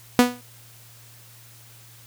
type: tone with exponential decay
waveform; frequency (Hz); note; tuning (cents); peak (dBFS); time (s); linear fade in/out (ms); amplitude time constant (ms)
sawtooth; 245.7; B3; -9; -5; 0.19-0.41; 0; 46
effects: added 116 Hz sine -50 dBFS peak until 2.06 s + white hiss -50 dBFS RMS until 2.06 s